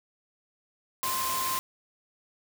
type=tone in noise; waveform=sine; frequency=1046.5 Hz; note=C6; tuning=in tune; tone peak=-30 dBFS; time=1.03-1.59 s; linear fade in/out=0 ms; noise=white; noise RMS=-32 dBFS; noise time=1.03-1.59 s; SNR=-1 dB; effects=none